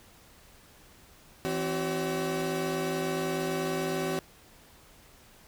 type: tone cluster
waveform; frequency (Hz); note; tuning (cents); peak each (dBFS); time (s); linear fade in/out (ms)
35% pulse; 164.7 / 260.1 / 378.7 / 567; E3 / C4 / F#4 / C#5; -1 / -10 / +40 / +39; -34 / -34 / -30 / -35; 1.45-4.19; 0
effects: pink hiss -56 dBFS RMS until 5.47 s